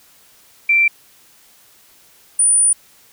sine tone pair in turn, 2349 / 9421 Hz, D7 / D9, 0 / +4 cents, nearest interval 2 octaves, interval 2404 cents, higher second, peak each -10 / -10 dBFS, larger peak neither, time 0.69-0.88 / 2.39-2.73 s, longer second, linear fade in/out 5 ms, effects white hiss -50 dBFS RMS until 3.12 s

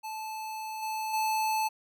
square tone with level steps, 872 Hz, A5, 16 cents flat, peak -36 / -32 / -27 dBFS, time 0.03-1.69 s, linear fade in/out 20 ms, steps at 0.82 / 1.13 s, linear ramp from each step 10 ms, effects none

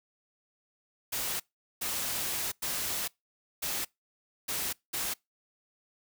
white noise bursts at uneven times, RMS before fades -33 dBFS, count 6, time 1.12-1.4 / 1.81-2.52 / 2.62-3.08 / 3.62-3.85 / 4.48-4.73 / 4.93-5.14 s, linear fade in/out 10 ms, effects noise-tail reverb RT60 0.2 s tail -25 dB re dry

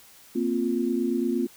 sine chord, Bb suspended second, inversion none, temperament equal, 233.1 / 261.6 / 349.2 Hz, Bb3 / C4 / F4, 0 / 0 / 0 cents, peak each -27 dBFS, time 0.35-1.47 s, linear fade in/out 10 ms, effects white hiss -52 dBFS RMS until 1.56 s

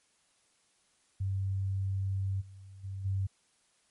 sine tone with level steps, 96.8 Hz, G2, 21 cents flat, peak -29 / -47 / -36 / -28 dBFS, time 1.2-3.27 s, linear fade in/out 10 ms, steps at 2.4 / 2.83 / 3.04 s, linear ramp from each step 20 ms, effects white hiss -70 dBFS RMS until 3.9 s + MP3 48 kbps

